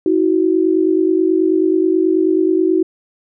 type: tone pair together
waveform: sine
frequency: 322.3 / 371.6 Hz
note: E4 / F#4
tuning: -39 / +7 cents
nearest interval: major second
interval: 246 cents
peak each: -14 / -14 dBFS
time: 0.06-2.83 s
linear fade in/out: 2 ms
effects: none

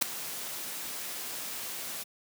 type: noise with ADSR envelope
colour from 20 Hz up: white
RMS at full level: -21 dBFS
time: 0.01-2.04 s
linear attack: 14 ms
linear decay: 3 ms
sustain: -17 dB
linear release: 16 ms
effects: high-pass 150 Hz 12 dB/octave

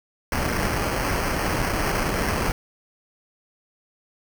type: noise with sample-and-hold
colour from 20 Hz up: pink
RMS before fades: -24 dBFS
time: 0.32-2.52 s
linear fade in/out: 2 ms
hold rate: 3675 Hz
effects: none

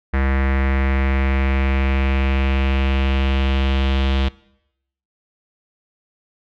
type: tone with low-pass filter sweep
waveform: square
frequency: 67.2 Hz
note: C2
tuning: 47 cents sharp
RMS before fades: -18 dBFS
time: 0.13-4.29 s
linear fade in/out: 10 ms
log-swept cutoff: 1900 to 3300 Hz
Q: 3.3
effects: noise-tail reverb RT60 0.8 s tail -21 dB re dry

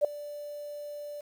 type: tone with ADSR envelope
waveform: sine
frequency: 587 Hz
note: D5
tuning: 1 cent flat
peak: -17 dBFS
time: 0.01-1.21 s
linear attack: 36 ms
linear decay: 3 ms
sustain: -20 dB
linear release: 7 ms
effects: 9-bit

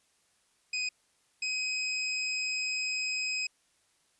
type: tone pair in turn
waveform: 25% pulse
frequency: 2504 / 2526 Hz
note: D#7 / D#7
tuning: +10 / +26 cents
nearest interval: unison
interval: 16 cents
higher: second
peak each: -26 dBFS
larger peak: neither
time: 0.73-0.89 / 1.42-3.47 s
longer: second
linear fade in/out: 5 ms
effects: white hiss -70 dBFS RMS until 4.19 s + resampled to 24000 Hz

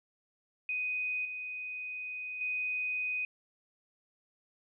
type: tone with level steps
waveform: sine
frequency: 2497 Hz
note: D#7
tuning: 6 cents sharp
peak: -31 / -37 / -31 dBFS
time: 0.69-3.25 s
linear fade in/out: 2 ms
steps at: 1.25 / 2.41 s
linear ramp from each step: 2 ms
effects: none

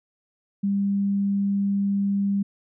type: tone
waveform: sine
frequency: 199.2 Hz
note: G3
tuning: 28 cents sharp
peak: -20 dBFS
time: 0.63-2.43 s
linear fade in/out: 10 ms
effects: none

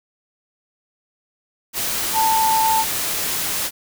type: tone in noise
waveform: sine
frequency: 888 Hz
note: A5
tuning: 16 cents sharp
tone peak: -15 dBFS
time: 2.13-2.85 s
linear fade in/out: 50 ms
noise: white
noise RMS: -23 dBFS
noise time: 1.73-3.71 s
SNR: +5 dB
effects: none

